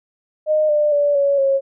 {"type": "tone with pitch steps", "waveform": "sine", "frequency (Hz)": [615, 596.8, 579.1, 562, 545.4], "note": ["D#5", "D5", "D5", "C#5", "C#5"], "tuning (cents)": [-20, 28, -24, 24, -28], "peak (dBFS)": -13, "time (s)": [0.46, 1.61], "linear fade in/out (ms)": 50, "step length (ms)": 230, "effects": []}